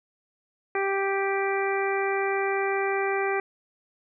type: harmonic tone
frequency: 392.2 Hz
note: G4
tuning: 1 cent sharp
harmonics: 1 / 2 / 3 / 4 / 5 / 6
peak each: -26 / -30 / -34 / -34 / -33 / -34 dBFS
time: 0.75-3.4 s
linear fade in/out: 2 ms
effects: none